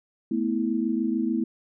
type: chord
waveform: sine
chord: A suspended second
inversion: none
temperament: equal with one note detuned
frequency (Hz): 220 / 246.9 / 325.8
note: A3 / B3 / E4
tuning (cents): 0 / 0 / -20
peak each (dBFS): -27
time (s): 0.31-1.44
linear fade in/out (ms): 5
effects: none